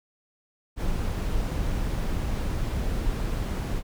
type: noise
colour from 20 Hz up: brown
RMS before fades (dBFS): -27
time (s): 0.76-3.83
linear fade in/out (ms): 50
effects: none